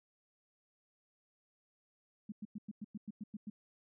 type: tone bursts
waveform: sine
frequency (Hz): 210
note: G#3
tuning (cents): +19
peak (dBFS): -40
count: 10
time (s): 2.29-3.5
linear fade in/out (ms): 5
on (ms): 31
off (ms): 100
effects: none